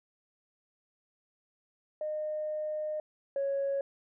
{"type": "tone pair in turn", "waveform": "sine", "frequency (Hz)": [612, 553.4], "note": ["D#5", "C#5"], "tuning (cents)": [-29, -3], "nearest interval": "major second", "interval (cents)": 174, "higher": "first", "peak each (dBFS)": [-31, -27], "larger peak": "second", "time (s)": [[2.01, 3], [3.36, 3.81]], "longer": "first", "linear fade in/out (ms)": 2, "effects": ["tanh soft clip ceiling -25 dBFS"]}